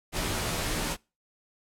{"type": "noise with comb filter", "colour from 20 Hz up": "pink", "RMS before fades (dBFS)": -30, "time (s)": [0.12, 0.97], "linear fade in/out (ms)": 50, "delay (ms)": 15, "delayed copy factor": -0.9, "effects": ["noise-tail reverb RT60 0.3 s tail -25 dB re dry", "low-pass 12000 Hz 12 dB/octave"]}